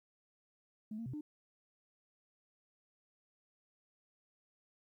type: tone with pitch steps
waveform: sine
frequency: 215.2 / 229.7 / 127.7 / 300.1 Hz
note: A3 / A#3 / C3 / D4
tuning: -38 / -25 / -42 / +38 cents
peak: -39 dBFS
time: 0.91-1.21 s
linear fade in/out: 5 ms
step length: 75 ms
effects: tanh soft clip ceiling -35 dBFS + 13-bit